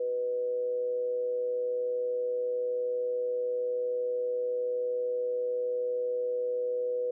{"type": "tone with amplitude modulation", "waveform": "sine", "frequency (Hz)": 493.9, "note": "B4", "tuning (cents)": 0, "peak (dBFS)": -26, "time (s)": [0, 7.11], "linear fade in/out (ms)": 5, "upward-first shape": "sine", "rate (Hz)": 121, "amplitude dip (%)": 35, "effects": []}